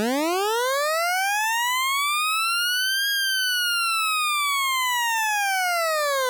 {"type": "linear two-way sweep", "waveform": "20% pulse", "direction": "up then down", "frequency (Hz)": [204.8, 1636, 498.7], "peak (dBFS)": -16, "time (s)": [0, 6.29], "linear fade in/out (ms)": 0, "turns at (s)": 3.09, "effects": []}